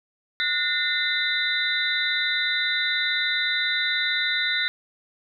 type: tone cluster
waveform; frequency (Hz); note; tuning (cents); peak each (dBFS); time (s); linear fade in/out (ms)
sine; 1452 / 1819 / 2058 / 3620 / 3947; F#6 / A#6 / C7 / A7 / B7; -33 / -43 / -29 / +48 / -2; -28; 0.4-4.68; 0
effects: none